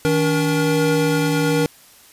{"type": "tone cluster", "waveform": "square", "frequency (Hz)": [157.7, 286.4, 474.3], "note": ["D#3", "D4", "A#4"], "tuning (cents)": [24, -43, 30], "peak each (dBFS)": -21, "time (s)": [0.05, 1.66], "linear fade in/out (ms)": 0, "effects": ["white hiss -48 dBFS RMS until 2.12 s", "resampled to 32000 Hz"]}